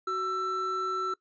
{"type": "tone pair together", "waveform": "triangle", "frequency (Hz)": [374, 1332.8], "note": ["F#4", "E6"], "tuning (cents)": [19, 19], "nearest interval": "octave + minor seventh", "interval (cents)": 2200, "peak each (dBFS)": [-33, -27], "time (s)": [0.07, 1.14], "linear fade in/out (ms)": 5, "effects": ["noise-tail reverb RT60 0.1 s tail -20 dB re dry", "resampled to 16000 Hz"]}